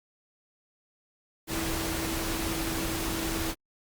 sine tone in noise, 327 Hz, E4, 14 cents flat, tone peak -34 dBFS, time 1.47-3.55 s, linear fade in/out 50 ms, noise pink, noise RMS -32 dBFS, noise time 1.47-3.55 s, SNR -5 dB, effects Opus 48 kbps

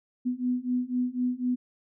sine beating tone pair, 246.9 / 250.9 Hz, B3 / B3, 0 / +28 cents, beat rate 4 Hz, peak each -29 / -28 dBFS, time 0.25-1.56 s, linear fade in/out 20 ms, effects none

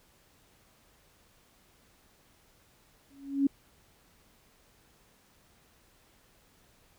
sine tone with exponential growth, 277.2 Hz, C#4, in tune, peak -19 dBFS, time 3.1-3.47 s, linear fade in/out 5 ms, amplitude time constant 79 ms, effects pink hiss -64 dBFS RMS until 6.98 s

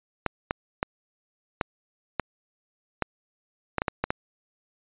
clicks, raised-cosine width 0.5 ms, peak -9 dBFS, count 11, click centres 0.263 / 0.509 / 0.829 / 1.612 / 2.197 / 3.023 / 3.783 / 3.819 / 3.882 / 4.04 / 4.105 s, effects resampled to 8000 Hz

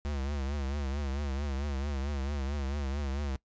square tone with vibrato, 70 Hz, C#2, 18 cents sharp, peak -32 dBFS, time 0.05-3.36 s, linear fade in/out 0 ms, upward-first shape triangle, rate 4.5 Hz, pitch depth 110 cents each way, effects noise-tail reverb RT60 0.1 s tail -21 dB re dry + resampled to 16000 Hz

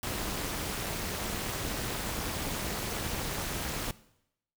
pink noise with amplitude modulation, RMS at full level -31 dBFS, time 0.03-3.91 s, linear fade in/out 2 ms, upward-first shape sine, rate 253 Hz, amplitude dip 80%, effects noise-tail reverb RT60 0.8 s tail -19 dB re dry

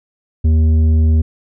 triangle tone with tanh clipping, 79.2 Hz, D#2, 31 cents sharp, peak -10 dBFS, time 0.44-1.22 s, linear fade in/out 10 ms, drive 12 dB, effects none

